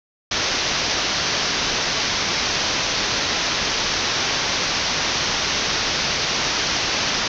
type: low-pass noise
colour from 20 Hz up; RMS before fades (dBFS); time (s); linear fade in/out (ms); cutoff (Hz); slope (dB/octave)
white; -22; 0.31-7.28; 5; 6200; 96
effects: none